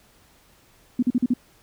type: tone bursts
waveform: sine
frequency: 246.9 Hz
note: B3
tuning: in tune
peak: -16 dBFS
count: 5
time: 0.99-1.338 s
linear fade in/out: 5 ms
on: 36 ms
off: 42 ms
effects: pink hiss -57 dBFS RMS until 1.62 s